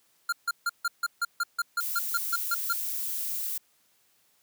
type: tone bursts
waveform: square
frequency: 1396.9 Hz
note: F6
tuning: in tune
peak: -25 dBFS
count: 14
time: 0.29-2.73 s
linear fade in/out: 5 ms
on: 35 ms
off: 150 ms
type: noise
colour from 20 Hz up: violet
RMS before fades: -32 dBFS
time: 1.8-3.58 s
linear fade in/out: 5 ms
effects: white hiss -67 dBFS RMS until 4.42 s + high-pass 80 Hz 12 dB/octave